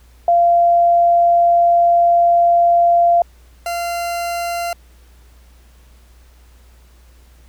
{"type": "tone pair in turn", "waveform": ["sine", "40% pulse"], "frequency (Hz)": [690, 690], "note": ["F5", "F5"], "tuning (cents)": [-21, -21], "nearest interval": "unison", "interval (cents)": 0, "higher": "neither", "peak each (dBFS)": [-9, -19], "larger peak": "first", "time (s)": [[0.28, 3.22], [3.66, 4.73]], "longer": "first", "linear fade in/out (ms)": 2, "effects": ["added 60 Hz sine -44 dBFS peak until 7.48 s", "pink hiss -54 dBFS RMS until 7.48 s"]}